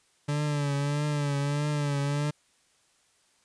40% pulse tone with vibrato, 145 Hz, D3, 22 cents flat, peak -25 dBFS, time 0.28-2.31 s, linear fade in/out 10 ms, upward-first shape triangle, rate 1.6 Hz, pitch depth 56 cents each way, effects white hiss -66 dBFS RMS until 3.44 s + resampled to 22050 Hz

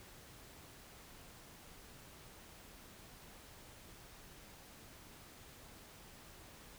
silence, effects pink hiss -57 dBFS RMS until 6.78 s

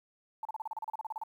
sine tone bursts, 880 Hz, A5, in tune, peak -34 dBFS, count 15, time 0.43-1.236 s, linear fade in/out 2 ms, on 22 ms, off 34 ms, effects 11-bit

